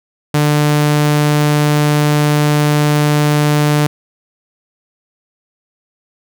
sawtooth tone, 148.6 Hz, D3, 21 cents sharp, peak -6 dBFS, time 0.34-3.87 s, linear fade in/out 5 ms, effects none

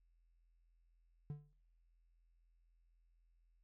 triangle tone with exponential decay, 146.83 Hz, D3, in tune, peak -37 dBFS, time 1.3-1.53 s, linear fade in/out 0 ms, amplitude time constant 48 ms, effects noise-tail reverb RT60 0.6 s tail -26 dB re dry + added 42 Hz sine -70 dBFS peak until 3.63 s

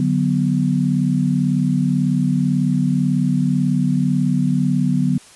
sine chord, B minor, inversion first, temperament equal, 146.83 / 185 / 246.9 Hz, D3 / F#3 / B3, 0 / 0 / 0 cents, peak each -19 dBFS, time 0-5.18 s, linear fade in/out 2 ms, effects white hiss -45 dBFS RMS until 5.35 s + resampled to 24000 Hz

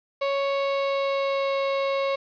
35% pulse tone with pitch glide, 554.4 to 548.3 Hz, C#5 to C#5, 0 to -19 cents, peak -21 dBFS, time 0.21-2.16 s, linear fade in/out 10 ms, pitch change -19 cents, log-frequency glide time 0.43-1.55 s, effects resampled to 11025 Hz + 8-bit

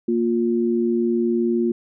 sine tone pair together, 233.1 / 352.7 Hz, A#3 / F4, 0 / +17 cents, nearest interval perfect fifth, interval 717 cents, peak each -20 dBFS, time 0.08-1.72 s, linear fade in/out 5 ms, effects none

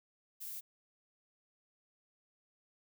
violet noise, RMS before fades -44 dBFS, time 0.4-0.61 s, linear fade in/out 20 ms, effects none

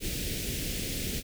pink band-stop noise, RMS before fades -33 dBFS, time 0-1.23 s, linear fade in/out 50 ms, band 470 to 2200 Hz, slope 24 dB/octave, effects none

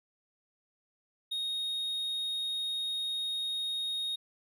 triangle tone, 3729 Hz, A#7, in tune, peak -30 dBFS, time 1.31-4.16 s, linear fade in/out 10 ms, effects none

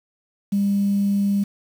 sine tone, 200.3 Hz, G3, 38 cents sharp, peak -16 dBFS, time 0.52-1.44 s, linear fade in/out 10 ms, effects tanh soft clip ceiling -12 dBFS + 7-bit

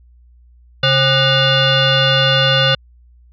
sine tone with frequency modulation, 1480 Hz, F#6, in tune, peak -10 dBFS, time 0.83-2.75 s, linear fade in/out 5 ms, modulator 672 Hz, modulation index 3.6, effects added 60 Hz sine -44 dBFS peak until 3.32 s

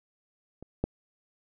clicks, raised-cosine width 2 ms, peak -30 / -13 dBFS, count 2, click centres 0.626 / 0.84 s, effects none

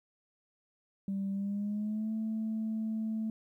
sine tone with pitch glide, 196 to 220 Hz, G3 to A3, 0 to 0 cents, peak -30 dBFS, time 1.08-3.3 s, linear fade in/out 2 ms, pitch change +200 cents, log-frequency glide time 1.32-2.12 s, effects tanh soft clip ceiling -28 dBFS + 12-bit

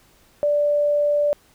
sine tone, 586 Hz, D5, 4 cents flat, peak -16 dBFS, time 0.43-1.33 s, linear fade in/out 0 ms, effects pink hiss -56 dBFS RMS until 1.54 s

